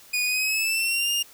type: tone with pitch glide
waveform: sawtooth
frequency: 2466 to 2816 Hz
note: D#7 to F7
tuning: -16 to +14 cents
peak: -19 dBFS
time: 0.13-1.23 s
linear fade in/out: 10 ms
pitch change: +230 cents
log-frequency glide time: 0.25-1.11 s
effects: white hiss -50 dBFS RMS until 1.33 s